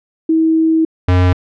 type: tone pair in turn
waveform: sine / square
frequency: 321.7 / 90.47 Hz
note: E4 / F#2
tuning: -42 / -38 cents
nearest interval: octave + minor seventh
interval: 2196 cents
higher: first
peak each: -9 dBFS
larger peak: neither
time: 0.29-0.85 / 1.08-1.33 s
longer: first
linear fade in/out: 5 ms
effects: low-pass 3000 Hz 12 dB/octave